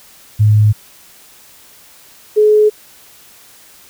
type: tone pair in turn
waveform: sine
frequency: 106.2 / 424.8 Hz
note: G#2 / G#4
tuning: +39 / +39 cents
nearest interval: 2 octaves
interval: 2400 cents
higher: second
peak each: -6 dBFS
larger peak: neither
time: 0.39-0.73 / 2.36-2.7 s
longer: neither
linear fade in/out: 20 ms
effects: white hiss -43 dBFS RMS until 3.89 s